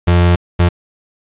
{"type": "tone bursts at uneven times", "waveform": "35% pulse", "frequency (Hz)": 87.31, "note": "F2", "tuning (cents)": 0, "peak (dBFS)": -6, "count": 2, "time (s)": [[0.07, 0.36], [0.59, 0.69]], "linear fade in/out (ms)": 10, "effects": ["resampled to 8000 Hz", "7-bit"]}